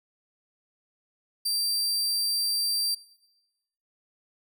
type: tone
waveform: sawtooth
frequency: 4699 Hz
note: D8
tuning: in tune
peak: -22 dBFS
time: 1.45-2.95 s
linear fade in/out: 10 ms
effects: noise-tail reverb RT60 1.0 s tail -20 dB re dry